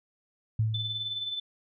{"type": "tone with exponential decay", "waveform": "sine", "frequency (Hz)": 110, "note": "A2", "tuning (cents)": 0, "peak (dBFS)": -21, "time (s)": [0.59, 1.33], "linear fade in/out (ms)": 5, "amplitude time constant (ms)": 160}
{"type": "tone with tremolo", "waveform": "sine", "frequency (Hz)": 3520, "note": "A7", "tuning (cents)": 0, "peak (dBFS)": -29, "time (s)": [0.74, 1.4], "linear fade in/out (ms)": 5, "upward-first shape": "sine", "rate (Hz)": 19, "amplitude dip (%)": 50}
{"effects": []}